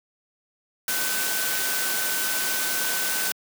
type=tone in noise; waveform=sine; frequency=1517 Hz; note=F#6; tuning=43 cents sharp; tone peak=-31 dBFS; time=0.88-3.32 s; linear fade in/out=2 ms; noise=white; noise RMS=-26 dBFS; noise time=0.88-3.32 s; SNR=-8 dB; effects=high-pass 200 Hz 12 dB/octave